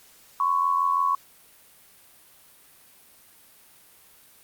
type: tone pair together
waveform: sine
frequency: 1022.7 / 1108.7 Hz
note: C6 / C#6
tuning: -40 / 0 cents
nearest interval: minor second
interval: 140 cents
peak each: -26 / -21 dBFS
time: 0.4-1.15 s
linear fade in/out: 2 ms
effects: white hiss -54 dBFS RMS until 4.43 s + Opus 48 kbps